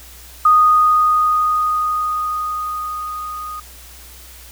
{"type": "tone with level ramp", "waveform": "sine", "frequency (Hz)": 1239, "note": "D#6", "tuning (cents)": -8, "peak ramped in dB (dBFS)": [-7, -26], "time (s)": [0.45, 3.6], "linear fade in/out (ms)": 5, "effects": ["added 61 Hz sine -41 dBFS peak until 4.51 s", "white hiss -41 dBFS RMS until 4.51 s"]}